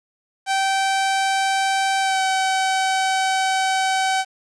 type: tone with pitch glide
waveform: sawtooth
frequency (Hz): 775 to 762.6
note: G5 to G5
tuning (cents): -20 to -48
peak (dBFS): -14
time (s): 0.46-4.25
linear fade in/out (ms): 50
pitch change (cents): -28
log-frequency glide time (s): 2-2.21
effects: resampled to 22050 Hz + 8-bit